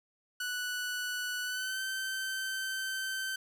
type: tone with pitch glide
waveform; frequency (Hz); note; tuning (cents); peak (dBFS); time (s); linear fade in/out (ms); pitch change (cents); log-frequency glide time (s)
sawtooth; 1480 to 1544.6; F#6 to G6; 0 to -26; -30; 0.4-3.36; 5; +74; 1.42-1.81
effects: none